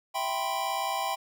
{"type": "chord", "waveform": "square", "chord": "C major seventh", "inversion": "first", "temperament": "equal", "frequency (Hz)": [659.3, 784, 987.8, 1046.5], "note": ["E5", "G5", "B5", "C6"], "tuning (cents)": [0, 0, 0, 0], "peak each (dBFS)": [-37, -32, -35, -36], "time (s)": [0.14, 1.16], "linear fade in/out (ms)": 20, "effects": []}